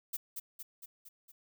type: noise with echo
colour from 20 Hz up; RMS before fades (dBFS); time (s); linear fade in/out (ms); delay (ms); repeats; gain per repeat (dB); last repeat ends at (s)
violet; -36; 0.13-0.17; 10; 230; 5; -4; 1.32
effects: none